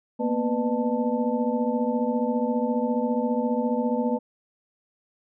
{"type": "tone cluster", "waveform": "sine", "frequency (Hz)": [232.6, 247.3, 495.7, 604, 882], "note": ["A#3", "B3", "B4", "D5", "A5"], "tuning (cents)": [-4, 3, 6, 48, 4], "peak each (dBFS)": [-26, -27, -28, -33, -32], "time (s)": [0.19, 4.19], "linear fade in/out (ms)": 20, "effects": []}